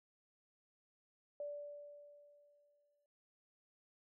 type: tone with exponential decay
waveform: sine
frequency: 582 Hz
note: D5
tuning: 16 cents flat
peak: -40 dBFS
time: 1.4-3.06 s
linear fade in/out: 2 ms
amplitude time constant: 360 ms
effects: none